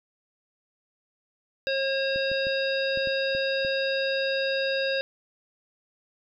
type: harmonic tone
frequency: 540 Hz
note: C#5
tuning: 45 cents flat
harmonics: 1 / 3 / 5 / 7 / 9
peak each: -26 / -31 / -33 / -34 / -36 dBFS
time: 1.67-5.01 s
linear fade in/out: 0 ms
type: clicks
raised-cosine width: 3 ms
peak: -27 dBFS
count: 7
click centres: 2.16 / 2.316 / 2.469 / 2.974 / 3.073 / 3.35 / 3.649 s
effects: none